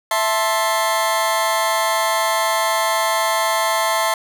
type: chord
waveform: sawtooth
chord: A minor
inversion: second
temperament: just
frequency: 660 / 880 / 1056 Hz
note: E5 / A5 / C6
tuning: +2 / 0 / +16 cents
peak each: -17 dBFS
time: 0.11-4.14 s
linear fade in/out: 2 ms
effects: none